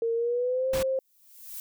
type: tone with pitch glide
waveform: sine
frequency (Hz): 460 to 528.4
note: A#4 to C5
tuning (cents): -23 to +17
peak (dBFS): -24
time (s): 0.02-0.99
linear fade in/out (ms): 2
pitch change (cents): +240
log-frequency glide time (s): 0.14-0.71
type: noise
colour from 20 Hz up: pink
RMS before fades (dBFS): -33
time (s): 0.73-0.83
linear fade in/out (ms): 5
type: noise with exponential growth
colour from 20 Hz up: violet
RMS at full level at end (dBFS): -36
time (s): 0.95-1.6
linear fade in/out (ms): 1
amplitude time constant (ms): 140
effects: none